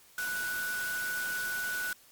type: tone in noise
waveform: sine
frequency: 1480 Hz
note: F#6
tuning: in tune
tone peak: -32 dBFS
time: 0.18-1.93 s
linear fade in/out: 2 ms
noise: white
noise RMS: -40 dBFS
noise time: 0.18-1.93 s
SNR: +5 dB
effects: white hiss -59 dBFS RMS until 2.11 s + Opus 48 kbps